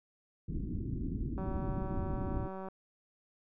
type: low-pass noise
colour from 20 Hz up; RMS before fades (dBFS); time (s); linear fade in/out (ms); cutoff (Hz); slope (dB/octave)
pink; -36; 0.48-2.48; 5; 340; 48
type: click train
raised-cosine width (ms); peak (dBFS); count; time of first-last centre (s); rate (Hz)
1; -30; 249; 1.38-2.685; 190
effects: none